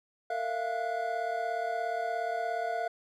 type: tone cluster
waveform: triangle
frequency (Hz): 456.1 / 662 / 699 / 1467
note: A#4 / E5 / F5 / F#6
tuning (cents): -38 / +7 / +1 / -15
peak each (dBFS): -37 / -34 / -30 / -39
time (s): 0.3-2.88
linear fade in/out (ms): 5
effects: none